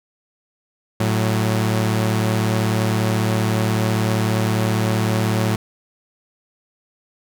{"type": "tone pair together", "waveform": "sawtooth", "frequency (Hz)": [110.23, 185], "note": ["A2", "F#3"], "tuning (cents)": [4, 0], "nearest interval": "major sixth", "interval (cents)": 896, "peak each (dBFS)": [-14, -19], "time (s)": [1, 5.56], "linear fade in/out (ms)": 5, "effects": []}